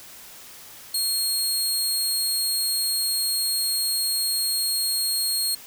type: tone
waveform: 20% pulse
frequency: 4265 Hz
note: C8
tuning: 32 cents sharp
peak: -16 dBFS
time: 0.94-5.55 s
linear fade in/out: 5 ms
effects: white hiss -44 dBFS RMS until 5.66 s